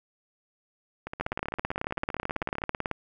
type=two click trains; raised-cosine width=0.5 ms; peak=-20 / -13 dBFS; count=25 / 32; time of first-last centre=1.07-2.618 / 1.21-2.913 s; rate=15.5 / 18.2 Hz; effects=none